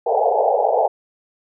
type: band-pass noise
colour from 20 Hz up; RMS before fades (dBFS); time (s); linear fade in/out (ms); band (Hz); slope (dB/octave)
white; -17; 0.06-0.88; 10; 430 to 850; 96
effects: none